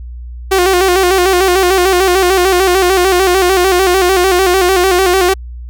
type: tone with vibrato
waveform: sawtooth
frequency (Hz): 370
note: F#4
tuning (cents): 0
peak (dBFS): -4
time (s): 0.51-5.34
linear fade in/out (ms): 10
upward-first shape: square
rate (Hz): 6.7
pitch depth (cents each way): 65
effects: added 60 Hz sine -24 dBFS peak until 5.69 s